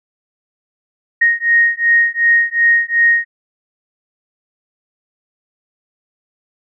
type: beating tone pair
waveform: sine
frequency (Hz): 1864.7 / 1867.4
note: A#6 / A#6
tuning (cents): 0 / +3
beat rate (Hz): 2.7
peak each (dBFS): -13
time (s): 1.21-3.25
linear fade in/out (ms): 10
effects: none